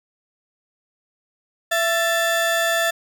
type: tone pair together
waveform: 35% pulse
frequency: 668.8 / 1760 Hz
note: E5 / A6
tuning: +25 / 0 cents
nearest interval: octave + perfect fourth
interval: 1675 cents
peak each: -19 dBFS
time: 1.71-2.91 s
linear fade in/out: 10 ms
effects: 8-bit